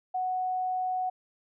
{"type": "tone", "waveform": "sine", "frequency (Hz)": 740, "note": "F#5", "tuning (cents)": 0, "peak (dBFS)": -27, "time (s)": [0.14, 1.1], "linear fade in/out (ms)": 10, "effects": []}